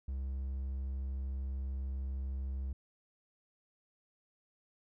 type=tone; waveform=triangle; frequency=66.6 Hz; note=C2; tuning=31 cents sharp; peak=-33 dBFS; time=0.08-2.73 s; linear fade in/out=5 ms; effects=none